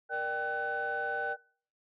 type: tone cluster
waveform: sine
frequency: 470.2 / 594 / 780 / 1500 Hz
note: A#4 / D5 / G5 / F#6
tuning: +15 / +20 / -9 / +23 cents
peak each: -38 / -39 / -35 / -32 dBFS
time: 0.09-1.37 s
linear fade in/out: 50 ms
effects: noise-tail reverb RT60 0.5 s tail -25 dB re dry + tanh soft clip ceiling -24 dBFS